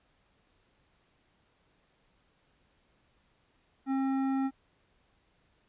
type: tone with hard clipping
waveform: triangle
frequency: 268.4 Hz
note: C4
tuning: 44 cents sharp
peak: -29 dBFS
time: 3.86-4.51 s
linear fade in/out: 50 ms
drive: 15 dB
effects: pink hiss -70 dBFS RMS until 5.68 s + resampled to 8000 Hz